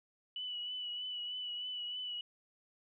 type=tone with vibrato; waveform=sine; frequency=2960 Hz; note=F#7; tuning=in tune; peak=-38 dBFS; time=0.36-2.21 s; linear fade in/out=2 ms; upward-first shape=triangle; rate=3.2 Hz; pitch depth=33 cents each way; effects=none